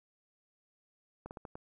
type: slowing click train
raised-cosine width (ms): 1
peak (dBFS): -30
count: 5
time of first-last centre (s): 1.26-1.555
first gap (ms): 49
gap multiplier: 1.28
effects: 12-bit